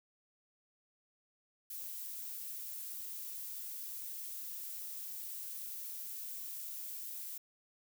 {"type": "noise", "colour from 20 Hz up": "violet", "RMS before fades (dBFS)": -44, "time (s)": [1.7, 7.38], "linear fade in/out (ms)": 5, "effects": []}